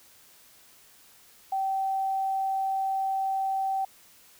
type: tone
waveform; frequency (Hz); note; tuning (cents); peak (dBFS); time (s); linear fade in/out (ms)
sine; 773; G5; -24; -25; 1.52-3.85; 5
effects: white hiss -56 dBFS RMS until 4.39 s